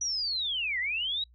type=linear two-way sweep; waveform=sine; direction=down then up; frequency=5920 to 1882 to 3901 Hz; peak=-28 dBFS; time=0.01-1.24 s; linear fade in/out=5 ms; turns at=0.79 s; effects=noise-tail reverb RT60 0.1 s tail -26 dB re dry + added 60 Hz sine -55 dBFS peak until 1.34 s